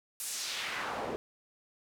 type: noise with band-pass filter sweep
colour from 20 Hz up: pink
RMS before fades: -37 dBFS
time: 0.2-1.16 s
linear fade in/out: 0 ms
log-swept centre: 11000 to 450 Hz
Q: 1.3
effects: none